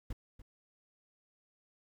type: noise with echo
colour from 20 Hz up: brown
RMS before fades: -38 dBFS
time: 0.1-0.13 s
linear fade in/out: 5 ms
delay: 290 ms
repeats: 1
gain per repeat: -13 dB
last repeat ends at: 0.42 s
effects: none